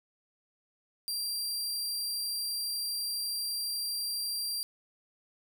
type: tone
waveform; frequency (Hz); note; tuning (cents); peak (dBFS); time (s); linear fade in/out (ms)
sawtooth; 4733; D8; +13; -29; 1.08-4.63; 0
effects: none